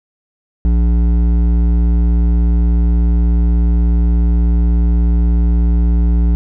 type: tone with hard clipping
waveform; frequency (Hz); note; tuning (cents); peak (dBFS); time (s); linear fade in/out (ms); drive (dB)
sine; 58.27; A#1; 0; -11; 0.65-6.35; 0; 10
effects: none